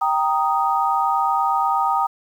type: chord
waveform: sine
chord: Eb major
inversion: first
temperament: equal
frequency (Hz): 784 / 932.3 / 1244.5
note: G5 / Bb5 / Eb6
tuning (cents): 0 / 0 / 0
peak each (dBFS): -21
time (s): 0.01-2.07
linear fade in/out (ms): 10
effects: 8-bit